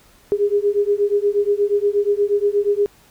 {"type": "beating tone pair", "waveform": "sine", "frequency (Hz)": [404.3, 412.7], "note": ["G#4", "G#4"], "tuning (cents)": [-46, -11], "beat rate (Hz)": 8.4, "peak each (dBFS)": -18, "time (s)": [0.32, 2.86], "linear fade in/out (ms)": 0, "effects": ["pink hiss -52 dBFS RMS until 3.1 s"]}